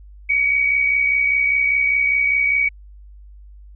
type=tone pair together; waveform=sine; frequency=2258 / 2323 Hz; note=C#7 / D7; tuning=+31 / -20 cents; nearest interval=unison; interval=49 cents; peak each=-15 / -24 dBFS; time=0.29-2.69 s; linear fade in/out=10 ms; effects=added 50 Hz sine -39 dBFS peak until 3.75 s